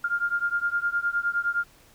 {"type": "beating tone pair", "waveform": "sine", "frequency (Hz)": [1400, 1409.7], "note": ["F6", "F6"], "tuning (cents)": [4, 16], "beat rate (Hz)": 9.7, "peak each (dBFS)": [-26, -27], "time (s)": [0.04, 1.64], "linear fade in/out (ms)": 5, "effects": ["pink hiss -56 dBFS RMS until 1.94 s"]}